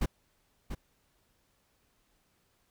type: noise with echo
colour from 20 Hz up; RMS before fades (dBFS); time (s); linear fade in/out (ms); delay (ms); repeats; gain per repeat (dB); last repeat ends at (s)
brown; -26; 0.01-0.06; 10; 690; 1; -9; 0.75
effects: pink hiss -72 dBFS RMS until 2.7 s